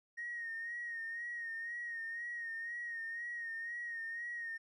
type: tone with vibrato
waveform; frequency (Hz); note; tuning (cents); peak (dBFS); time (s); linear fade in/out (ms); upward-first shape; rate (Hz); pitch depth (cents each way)
triangle; 1864.7; A#6; 0; -36; 0.17-4.58; 20; sine; 2; 45
effects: tanh soft clip ceiling -37 dBFS + resampled to 24000 Hz